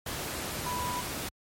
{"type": "tone in noise", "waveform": "sine", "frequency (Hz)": 987.8, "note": "B5", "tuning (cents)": 0, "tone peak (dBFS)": -32, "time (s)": [0.66, 1.01], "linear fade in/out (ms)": 5, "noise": "pink", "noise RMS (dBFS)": -35, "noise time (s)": [0.06, 1.29], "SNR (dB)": 0, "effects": ["high-pass 60 Hz 12 dB/octave", "MP3 64 kbps"]}